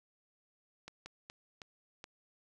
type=slowing click train; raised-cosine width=0.2 ms; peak=-29 dBFS; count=5; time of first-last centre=0.88-2.041 s; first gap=180 ms; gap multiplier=1.33; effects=none